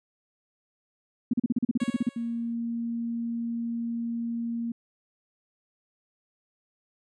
sine tone bursts, 240 Hz, B3, 49 cents flat, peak -20 dBFS, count 13, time 1.31-2.091 s, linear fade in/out 5 ms, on 25 ms, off 38 ms
10% pulse tone with exponential decay, 554.4 Hz, C#5, in tune, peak -28 dBFS, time 1.8-2.54 s, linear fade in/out 5 ms, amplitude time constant 160 ms
sine tone, 233.1 Hz, A#3, in tune, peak -28 dBFS, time 2.16-4.72 s, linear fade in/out 5 ms
effects resampled to 22050 Hz

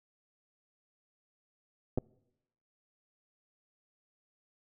clicks, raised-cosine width 2 ms, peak -18 dBFS, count 2, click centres 1.976 / 1.984 s, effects noise-tail reverb RT60 0.9 s tail -26 dB re dry

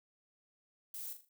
violet noise with echo, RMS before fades -44 dBFS, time 0.94-1.13 s, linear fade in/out 2 ms, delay 40 ms, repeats 4, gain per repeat -8 dB, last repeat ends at 1.29 s, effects none

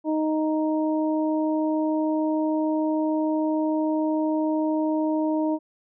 harmonic tone, 311.1 Hz, D#4, in tune, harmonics 1 / 2 / 3, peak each -22 / -28 / -32 dBFS, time 0.04-5.59 s, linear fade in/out 50 ms, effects none

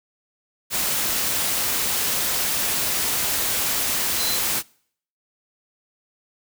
sine tone in noise, 4055 Hz, B7, 45 cents sharp, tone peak -26 dBFS, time 4.16-4.4 s, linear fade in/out 50 ms, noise white, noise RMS -23 dBFS, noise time 0.7-4.63 s, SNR -6 dB, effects noise-tail reverb RT60 0.6 s tail -25 dB re dry

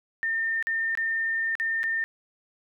sine tone with dropouts, 1811 Hz, A6, 49 cents sharp, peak -24 dBFS, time 0.23-2.04 s, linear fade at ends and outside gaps 0 ms, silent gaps 0.626-0.67 / 0.952-0.974 / 1.553-1.599 / 1.832-1.839 s, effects none

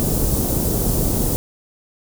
pink band-stop noise, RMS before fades -19 dBFS, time 0-1.36 s, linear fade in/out 0 ms, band 460 to 9700 Hz, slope 12 dB/octave, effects none

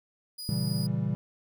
sawtooth tone, 4928 Hz, D#8, 17 cents flat, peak -34 dBFS, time 0.38-0.87 s, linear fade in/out 10 ms
triangle chord, A# diminished seventh, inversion none, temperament equal, 116.54 / 138.59 / 164.81 / 196 Hz, A#2 / C#3 / E3 / G3, 0 / 0 / 0 / 0 cents, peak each -30 dBFS, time 0.49-1.15 s, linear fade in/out 0 ms
effects none

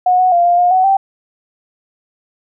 sine tone with pitch steps, 728 / 738 / 694 / 700 / 712 / 747 / 779 Hz, F#5 / F#5 / F5 / F5 / F5 / F#5 / G5, -28 / -5 / -11 / +4 / +33 / +16 / -11 cents, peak -8 dBFS, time 0.06-0.97 s, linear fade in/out 5 ms, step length 130 ms, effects none

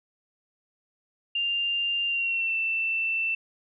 sine tone with pitch glide, 2794 to 2672 Hz, F7 to E7, 0 to +23 cents, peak -24 dBFS, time 1.35-3.35 s, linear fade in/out 5 ms, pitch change -77 cents, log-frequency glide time 2.06-2.56 s, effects none

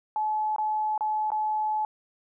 sine tone with dropouts, 858 Hz, A5, 44 cents flat, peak -24 dBFS, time 0.16-1.85 s, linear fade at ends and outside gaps 1 ms, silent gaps 0.562-0.583 / 0.978-1.008 / 1.304-1.318 s, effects none

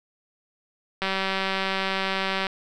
click train, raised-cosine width 0.3 ms, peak -10 dBFS, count 279, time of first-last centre 1.02-2.468 s, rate 192 Hz, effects none

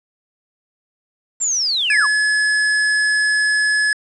sine linear sweep, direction down, 7520 to 932.3 Hz, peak -16 dBFS, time 1.4-2.07 s, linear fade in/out 20 ms
square tone, 1704 Hz, G#6, 44 cents sharp, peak -15 dBFS, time 1.9-3.93 s, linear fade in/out 2 ms
effects resampled to 22050 Hz + 7-bit

